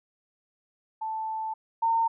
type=tone pair in turn; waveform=sine; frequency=880 / 911.3 Hz; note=A5 / A#5; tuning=0 / -39 cents; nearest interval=minor second; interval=61 cents; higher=second; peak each=-29 / -21 dBFS; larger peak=second; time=1.01-1.54 / 1.82-2.08 s; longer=first; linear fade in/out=10 ms; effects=none